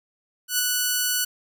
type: tone with ADSR envelope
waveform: 5% pulse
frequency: 1480 Hz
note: F#6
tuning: in tune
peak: -7 dBFS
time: 0.48-1.25 s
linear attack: 110 ms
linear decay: 6 ms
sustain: -3 dB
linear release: 10 ms
effects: none